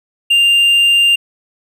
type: tone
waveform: triangle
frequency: 2794 Hz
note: F7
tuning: in tune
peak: -6 dBFS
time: 0.3-1.16 s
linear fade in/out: 10 ms
effects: none